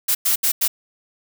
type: noise bursts at uneven times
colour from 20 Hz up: blue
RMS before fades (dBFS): -18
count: 4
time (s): 0.08-0.15 / 0.25-0.36 / 0.43-0.52 / 0.61-0.68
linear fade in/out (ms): 10
effects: none